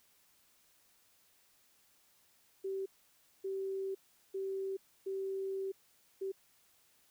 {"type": "tone bursts at uneven times", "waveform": "sine", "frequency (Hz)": 386.4, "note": "G4", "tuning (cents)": -25, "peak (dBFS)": -35, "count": 5, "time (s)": [[2.64, 2.86], [3.44, 3.95], [4.34, 4.77], [5.06, 5.72], [6.21, 6.32]], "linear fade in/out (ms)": 10, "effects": ["white hiss -69 dBFS RMS until 7.1 s"]}